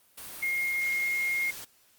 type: tone in noise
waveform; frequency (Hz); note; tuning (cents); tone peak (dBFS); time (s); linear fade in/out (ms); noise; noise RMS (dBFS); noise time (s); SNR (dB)
sine; 2140; C7; +38; -26; 0.42-1.51; 10; white; -42; 0.17-1.65; +13
effects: white hiss -63 dBFS RMS until 1.98 s + Opus 32 kbps